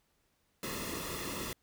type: noise with comb filter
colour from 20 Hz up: pink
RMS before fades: -39 dBFS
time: 0.63-1.53 s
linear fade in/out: 2 ms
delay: 1.3 ms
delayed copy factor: -0.7
effects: pink hiss -75 dBFS RMS until 1.62 s